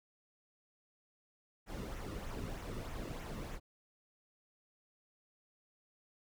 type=noise with flanger; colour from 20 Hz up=brown; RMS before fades=-43 dBFS; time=1.66-3.6 s; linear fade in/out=50 ms; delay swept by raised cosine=0.21 to 1.31 ms; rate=3.2 Hz; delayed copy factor=-0.55; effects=none